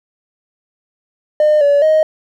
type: tone with pitch steps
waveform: triangle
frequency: 606 / 572 / 625 Hz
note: D#5 / D5 / D#5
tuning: -46 / -46 / +8 cents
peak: -5 dBFS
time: 1.4-2.03 s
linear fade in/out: 2 ms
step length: 210 ms
effects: tanh soft clip ceiling -4 dBFS